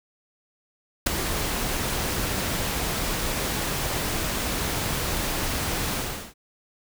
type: noise with ADSR envelope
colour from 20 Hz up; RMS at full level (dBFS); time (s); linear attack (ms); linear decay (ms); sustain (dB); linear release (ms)
pink; -17; 1.06-6.34; 9; 8; -10; 380
effects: none